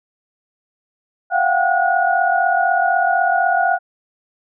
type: tone cluster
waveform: sine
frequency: 690 / 726 / 774 / 1451 Hz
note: F5 / F#5 / G5 / F#6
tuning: -21 / -33 / -22 / -34 cents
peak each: -19 dBFS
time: 1.3-3.79 s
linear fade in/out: 50 ms
effects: none